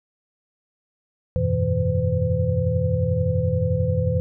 sine tone cluster, 87.3 / 98.7 / 120.8 / 161.3 / 509 Hz, F2 / G2 / B2 / E3 / C5, 0 / +12 / -38 / -37 / -48 cents, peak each -25 dBFS, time 1.36-4.2 s, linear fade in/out 0 ms, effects none

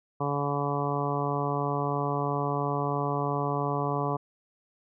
harmonic tone, 143 Hz, D3, 46 cents flat, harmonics 1 / 2 / 3 / 4 / 5 / 6 / 7 / 8, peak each -31 / -35 / -33 / -37 / -34 / -38 / -34 / -35 dBFS, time 0.2-4.17 s, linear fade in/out 10 ms, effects none

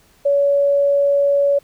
sine tone, 565 Hz, C#5, 33 cents sharp, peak -12 dBFS, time 0.25-1.59 s, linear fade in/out 10 ms, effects pink hiss -54 dBFS RMS until 1.63 s

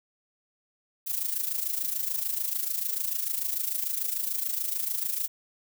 violet noise with amplitude modulation, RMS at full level -27 dBFS, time 1.06-5.28 s, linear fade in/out 20 ms, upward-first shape sine, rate 26.8 Hz, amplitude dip 70%, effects none

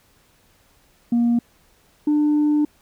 sine tone pair in turn, 236.6 / 298.1 Hz, A#3 / D4, +26 / +26 cents, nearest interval major third, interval 400 cents, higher second, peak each -13 dBFS, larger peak neither, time 1.12-1.39 / 2.07-2.65 s, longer second, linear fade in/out 5 ms, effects tanh soft clip ceiling -13 dBFS + pink hiss -58 dBFS RMS until 2.81 s

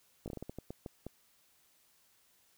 slowing click train, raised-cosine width 2 ms, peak -28 dBFS, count 11, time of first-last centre 0.26-1.066 s, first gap 18 ms, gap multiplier 1.31, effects white hiss -69 dBFS RMS until 2.57 s

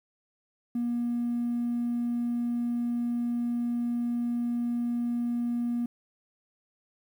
triangle tone, 238.8 Hz, A#3, 42 cents sharp, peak -23 dBFS, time 0.75-5.86 s, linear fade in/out 5 ms, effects tanh soft clip ceiling -23 dBFS + 10-bit

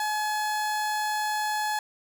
30% pulse tone, 850 Hz, G#5, 40 cents sharp, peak -23 dBFS, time 0-1.79 s, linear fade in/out 2 ms, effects none

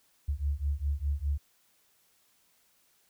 sine beating tone pair, 69.3 / 74.2 Hz, C#2 / D2, 0 / +18 cents, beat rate 4.9 Hz, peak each -31 dBFS, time 0.28-1.38 s, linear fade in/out 10 ms, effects white hiss -68 dBFS RMS until 3.09 s

